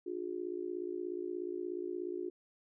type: tone with amplitude modulation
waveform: sine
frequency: 358.1 Hz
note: F4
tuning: 43 cents sharp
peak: -32 dBFS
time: 0.06-2.3 s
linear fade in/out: 10 ms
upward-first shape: sine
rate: 56.8 Hz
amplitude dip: 95%
effects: none